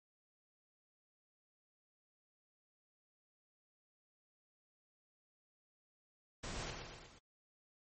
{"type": "noise with echo", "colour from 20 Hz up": "pink", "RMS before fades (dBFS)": -44, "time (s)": [6.43, 6.71], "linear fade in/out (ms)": 10, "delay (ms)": 120, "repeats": 4, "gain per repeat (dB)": -4, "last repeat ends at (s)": 7.19, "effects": ["MP3 32 kbps"]}